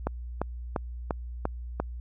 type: click train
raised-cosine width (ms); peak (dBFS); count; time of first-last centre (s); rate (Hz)
1; -13; 6; 0.07-1.8; 2.89
effects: added 60 Hz sine -35 dBFS peak until 2 s